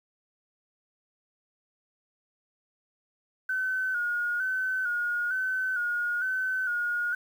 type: tone with vibrato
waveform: sine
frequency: 1478 Hz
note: F#6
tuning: 2 cents flat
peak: -26 dBFS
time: 3.49-7.15 s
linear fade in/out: 5 ms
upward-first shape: square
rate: 1.1 Hz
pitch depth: 50 cents each way
effects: 9-bit